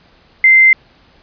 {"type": "tone", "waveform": "sine", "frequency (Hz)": 2080, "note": "C7", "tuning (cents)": -11, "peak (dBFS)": -4, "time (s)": [0.44, 0.73], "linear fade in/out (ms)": 2, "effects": ["pink hiss -49 dBFS RMS until 1.22 s", "resampled to 11025 Hz"]}